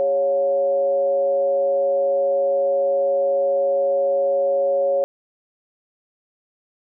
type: tone with frequency modulation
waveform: sine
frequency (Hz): 554.4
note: C#5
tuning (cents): 0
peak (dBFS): -16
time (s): 0-5.04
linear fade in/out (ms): 0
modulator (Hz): 156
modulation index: 0.42
effects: none